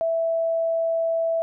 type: tone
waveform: sine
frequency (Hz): 659.3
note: E5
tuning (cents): 0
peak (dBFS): -20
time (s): 0.01-1.42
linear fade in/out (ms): 0
effects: none